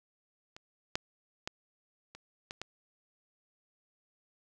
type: clicks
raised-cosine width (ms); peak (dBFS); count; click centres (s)
0.2; -30 / -13 / -18 / -30 / -23 / -21; 6; 0.565 / 0.955 / 1.475 / 2.15 / 2.509 / 2.616
effects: none